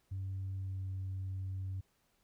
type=tone with pitch glide; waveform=sine; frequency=95.8 to 94.92 Hz; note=G2 to F#2; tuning=-39 to +45 cents; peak=-35 dBFS; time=0.11-1.81 s; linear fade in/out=10 ms; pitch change=-16 cents; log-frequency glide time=0.56-0.83 s; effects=tanh soft clip ceiling -34 dBFS + pink hiss -75 dBFS RMS until 2.23 s